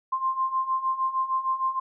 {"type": "beating tone pair", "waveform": "sine", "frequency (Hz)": [1046.5, 1053], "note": ["C6", "C6"], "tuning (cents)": [0, 11], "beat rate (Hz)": 6.5, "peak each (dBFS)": [-29, -25], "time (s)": [0.12, 1.8], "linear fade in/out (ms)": 10, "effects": []}